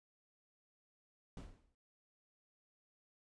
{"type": "noise with exponential decay", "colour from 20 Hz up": "brown", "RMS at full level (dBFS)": -44, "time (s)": [1.37, 1.75], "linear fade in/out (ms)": 2, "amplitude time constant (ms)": 82, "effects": ["resampled to 22050 Hz"]}